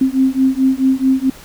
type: beating tone pair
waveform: sine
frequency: 261.6 / 266.2 Hz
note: C4 / C4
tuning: 0 / +30 cents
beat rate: 4.6 Hz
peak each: -14 dBFS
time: 0.01-1.3 s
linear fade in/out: 5 ms
effects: pink hiss -39 dBFS RMS until 1.44 s